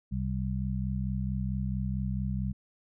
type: harmonic tone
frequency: 64.5 Hz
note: C2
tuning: 24 cents flat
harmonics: 1 / 2 / 3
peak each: -33 / -33 / -33 dBFS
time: 0.11-2.53 s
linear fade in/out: 20 ms
effects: none